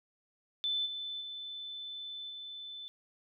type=tone with level steps; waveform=sine; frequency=3518 Hz; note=A7; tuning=1 cent flat; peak=-30 / -37 / -40 / -42 dBFS; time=0.64-2.88 s; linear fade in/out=0 ms; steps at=0.85 / 1.2 / 2.29 s; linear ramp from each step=20 ms; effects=none